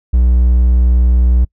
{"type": "tone", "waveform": "triangle", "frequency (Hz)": 61.1, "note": "B1", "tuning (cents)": -18, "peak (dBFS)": -5, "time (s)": [0.13, 1.45], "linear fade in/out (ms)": 10, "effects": ["noise-tail reverb RT60 0.1 s tail -26 dB re dry"]}